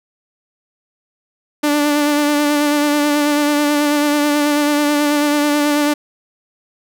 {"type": "tone with vibrato", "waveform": "sawtooth", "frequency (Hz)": 293.7, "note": "D4", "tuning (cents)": 0, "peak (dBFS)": -9, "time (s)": [1.63, 5.94], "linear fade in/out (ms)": 10, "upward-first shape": "sine", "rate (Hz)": 9.2, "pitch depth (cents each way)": 24, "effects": []}